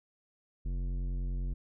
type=tone with tanh clipping; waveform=triangle; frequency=45.08 Hz; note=F#1; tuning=44 cents flat; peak=-33 dBFS; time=0.65-1.54 s; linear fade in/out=10 ms; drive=17 dB; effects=none